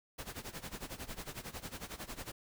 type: noise with tremolo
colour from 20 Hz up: pink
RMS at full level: -42 dBFS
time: 0.18-2.32 s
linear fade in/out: 10 ms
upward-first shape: sine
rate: 11 Hz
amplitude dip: 85%
effects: none